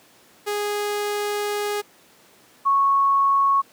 sawtooth / sine tone pair in turn, 413.7 / 1104.4 Hz, G#4 / C#6, -7 / -7 cents, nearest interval octave + perfect fourth, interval 1700 cents, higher second, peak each -19 / -15 dBFS, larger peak second, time 0.46-1.82 / 2.65-3.62 s, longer first, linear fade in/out 20 ms, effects pink hiss -53 dBFS RMS until 3.72 s + high-pass 200 Hz 12 dB/octave

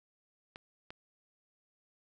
clicks, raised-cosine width 0.3 ms, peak -29 dBFS, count 2, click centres 0.559 / 0.905 s, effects none

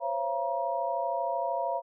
sine tone cluster, 518 / 551 / 682 / 951 Hz, C5 / C#5 / F5 / A#5, -17 / -11 / -41 / +34 cents, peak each -38 / -34 / -31 / -32 dBFS, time 0-1.82 s, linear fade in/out 50 ms, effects none

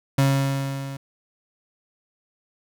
35% pulse tone with level ramp, 137 Hz, C#3, 20 cents flat, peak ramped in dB -13 to -30 dBFS, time 0.18-0.97 s, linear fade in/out 5 ms, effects none

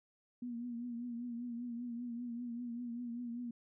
sine tone with vibrato, 239.1 Hz, A#3, 44 cents sharp, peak -39 dBFS, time 0.42-3.51 s, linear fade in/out 5 ms, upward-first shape triangle, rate 5.1 Hz, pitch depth 61 cents each way, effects none

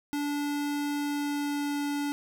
square tone with pitch glide, 289.9 to 288.1 Hz, D4 to D4, -22 to -33 cents, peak -29 dBFS, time 0.13-2.12 s, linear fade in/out 0 ms, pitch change -11 cents, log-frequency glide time 0.98-1.89 s, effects none

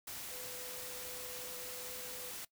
sine tone in noise, 500 Hz, B4, 21 cents sharp, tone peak -51 dBFS, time 0.31-2.31 s, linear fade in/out 5 ms, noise white, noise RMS -45 dBFS, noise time 0.07-2.45 s, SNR -9 dB, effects noise-tail reverb RT60 0.1 s tail -20 dB re dry

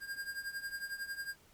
square tone with tremolo, 1610 Hz, G6, 46 cents sharp, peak -36 dBFS, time 0-1.36 s, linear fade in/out 50 ms, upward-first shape triangle, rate 11 Hz, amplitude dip 85%, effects pink hiss -64 dBFS RMS until 1.53 s + MP3 96 kbps

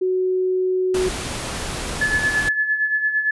sine tone, 370.7 Hz, F#4, 3 cents sharp, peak -17 dBFS, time 0.01-1.09 s, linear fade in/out 10 ms
pink noise, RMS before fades -27 dBFS, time 0.94-2.49 s, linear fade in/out 5 ms
sine tone with tremolo, 1722 Hz, A6, 38 cents flat, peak -15 dBFS, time 2.01-3.31 s, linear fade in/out 5 ms, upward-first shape sine, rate 8.8 Hz, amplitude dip 60%
effects resampled to 24000 Hz

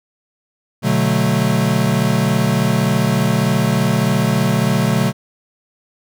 square chord, B minor seventh, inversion none, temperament equal, 123.47 / 146.83 / 185 / 220 Hz, B2 / D3 / F#3 / A3, 0 / 0 / 0 / 0 cents, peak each -20 dBFS, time 0.82-5.13 s, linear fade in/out 50 ms, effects none

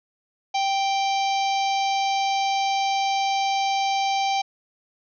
harmonic tone, 784 Hz, G5, in tune, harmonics 1 / 3 / 4 / 5 / 6 / 7 / 8, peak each -21 / -31 / -33 / -35 / -37 / -38 / -39 dBFS, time 0.54-4.42 s, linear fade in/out 10 ms, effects none

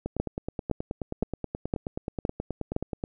two click trains, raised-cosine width 2 ms, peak -17 / -12 dBFS, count 29 / 6, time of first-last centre 0.06-3.039 / 0.2-2.764 s, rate 9.4 / 1.95 Hz, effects none

